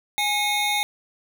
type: tone cluster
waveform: square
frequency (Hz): 830 / 2171 / 3687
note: G#5 / C#7 / A#7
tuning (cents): -1 / -37 / -20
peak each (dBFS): -26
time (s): 0.18-0.83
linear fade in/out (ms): 0
effects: none